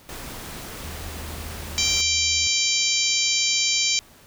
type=noise; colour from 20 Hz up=pink; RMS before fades=-36 dBFS; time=0.09-2.01 s; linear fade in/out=0 ms
type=tone; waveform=triangle; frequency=77.78 Hz; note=D#2; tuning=in tune; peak=-33 dBFS; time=0.84-2.47 s; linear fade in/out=0 ms
type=harmonic tone; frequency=784 Hz; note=G5; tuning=in tune; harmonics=3 / 4 / 5 / 6 / 7 / 8 / 9; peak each=-27 / -27 / -27 / -27 / -27 / -27 / -27 dBFS; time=1.78-3.99 s; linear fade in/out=0 ms
effects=pink hiss -51 dBFS RMS until 4.26 s